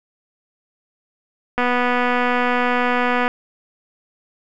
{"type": "click train", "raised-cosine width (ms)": 0.5, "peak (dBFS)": -5, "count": 419, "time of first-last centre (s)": [1.58, 3.279], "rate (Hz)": 246, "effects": []}